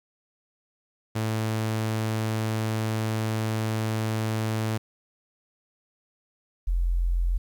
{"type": "tone pair in turn", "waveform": ["sawtooth", "sine"], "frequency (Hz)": [110, 43.44], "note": ["A2", "F1"], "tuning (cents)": [0, -8], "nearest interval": "octave + major third", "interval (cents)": 1608, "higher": "first", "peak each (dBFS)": -21, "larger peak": "neither", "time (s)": [[1.15, 4.78], [6.67, 7.38]], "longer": "first", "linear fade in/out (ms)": 10, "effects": ["10-bit"]}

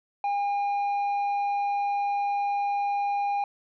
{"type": "tone with tanh clipping", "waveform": "sine", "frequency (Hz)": 809, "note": "G#5", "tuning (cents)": -46, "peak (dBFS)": -25, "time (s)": [0.24, 3.44], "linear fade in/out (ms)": 2, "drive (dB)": 5, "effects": []}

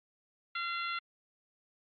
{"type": "harmonic tone", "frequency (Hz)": 686, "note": "F5", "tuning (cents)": -31, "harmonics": [2, 3, 4, 5, 6], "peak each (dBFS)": [-36, -40, -42, -44, -46], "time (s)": [0.55, 0.99], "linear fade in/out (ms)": 5, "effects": ["Opus 48 kbps"]}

